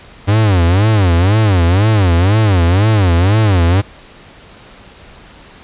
45% pulse tone with vibrato, 96.4 Hz, G2, 28 cents flat, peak -8 dBFS, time 0.27-3.82 s, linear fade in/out 20 ms, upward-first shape sine, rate 2 Hz, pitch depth 240 cents each way, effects pink hiss -39 dBFS RMS until 5.63 s + resampled to 8000 Hz

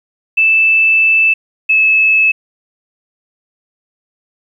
sine tone pair in turn, 2637 / 2601 Hz, E7 / E7, 0 / -24 cents, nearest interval unison, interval 24 cents, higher first, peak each -7 dBFS, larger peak neither, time 0.37-1.34 / 1.69-2.32 s, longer first, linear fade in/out 10 ms, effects 8-bit

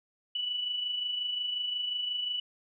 sine tone with amplitude modulation, 2960 Hz, F#7, in tune, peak -28 dBFS, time 0.35-2.4 s, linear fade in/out 5 ms, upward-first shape sine, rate 25.6 Hz, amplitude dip 45%, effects none

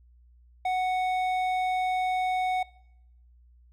sine tone with hard clipping, 740 Hz, F#5, in tune, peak -26 dBFS, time 0.65-2.63 s, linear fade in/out 5 ms, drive 8 dB, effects noise-tail reverb RT60 0.8 s tail -22 dB re dry + added 60 Hz sine -54 dBFS peak until 3.72 s

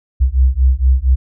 sine beating tone pair, 62.7 / 67 Hz, B1 / C2, +27 / +42 cents, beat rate 4.3 Hz, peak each -12 dBFS, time 0.2-1.16 s, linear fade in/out 20 ms, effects none

